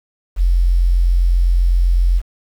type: tone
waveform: sine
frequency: 43.88 Hz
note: F1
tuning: 9 cents sharp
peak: -10 dBFS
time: 0.36-2.22 s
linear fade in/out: 50 ms
effects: 7-bit